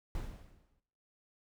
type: noise with exponential decay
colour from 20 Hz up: brown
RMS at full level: -37 dBFS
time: 0.15-0.8 s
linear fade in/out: 1 ms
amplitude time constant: 140 ms
effects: noise-tail reverb RT60 0.7 s tail -17 dB re dry